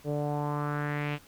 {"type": "tone with low-pass filter sweep", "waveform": "sawtooth", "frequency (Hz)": 146.83, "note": "D3", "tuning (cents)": 0, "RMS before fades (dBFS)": -31, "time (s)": [0.04, 1.19], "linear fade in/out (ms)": 50, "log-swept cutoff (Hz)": [500, 2800], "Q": 3.3, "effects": ["pink hiss -56 dBFS RMS until 1.27 s"]}